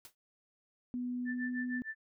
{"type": "noise with exponential decay", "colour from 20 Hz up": "white", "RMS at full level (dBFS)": -47, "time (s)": [0.05, 0.15], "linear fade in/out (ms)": 1, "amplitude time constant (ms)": 20}
{"type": "tone with pitch glide", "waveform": "sine", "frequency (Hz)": [246.9, 248.6], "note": ["B3", "B3"], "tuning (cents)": [0, 12], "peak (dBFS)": -34, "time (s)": [0.94, 1.82], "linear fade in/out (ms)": 0, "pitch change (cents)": 12, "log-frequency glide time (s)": [1.31, 1.44]}
{"type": "tone with tremolo", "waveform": "sine", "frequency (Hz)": 1767, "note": "A6", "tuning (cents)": 7, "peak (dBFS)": -36, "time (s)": [1.25, 1.95], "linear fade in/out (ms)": 50, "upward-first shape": "sine", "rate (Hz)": 6.5, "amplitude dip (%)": 95}
{"effects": []}